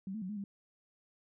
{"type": "tone with pitch steps", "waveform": "sine", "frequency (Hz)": [192.3, 219.6, 184.9, 210.7, 198.9], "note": ["G3", "A3", "F#3", "G#3", "G3"], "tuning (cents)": [-33, -3, -1, 25, 25], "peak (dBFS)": -37, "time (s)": [0.07, 0.44], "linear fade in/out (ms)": 2, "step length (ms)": 74, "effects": []}